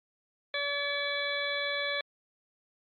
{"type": "harmonic tone", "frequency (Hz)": 572, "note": "D5", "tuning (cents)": -46, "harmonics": [1, 2, 3, 4, 6, 7], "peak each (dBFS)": [-35, -41, -35, -35, -36, -39], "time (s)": [0.54, 2.01], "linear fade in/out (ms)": 2, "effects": ["MP3 32 kbps"]}